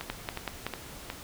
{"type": "two click trains", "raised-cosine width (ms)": 0.3, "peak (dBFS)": [-15, -18], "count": [4, 4], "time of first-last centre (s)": [[0.1, 0.666], [0.01, 1.101]], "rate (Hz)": [5.3, 2.75], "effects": ["pink hiss -45 dBFS RMS until 1.23 s"]}